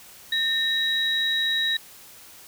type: tone pair together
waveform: sine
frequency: 1816 / 3848 Hz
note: A#6 / B7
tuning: -46 / -46 cents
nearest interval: octave + minor second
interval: 1300 cents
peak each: -25 / -22 dBFS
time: 0.32-1.77 s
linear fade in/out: 5 ms
effects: tanh soft clip ceiling -13 dBFS + white hiss -47 dBFS RMS until 2.47 s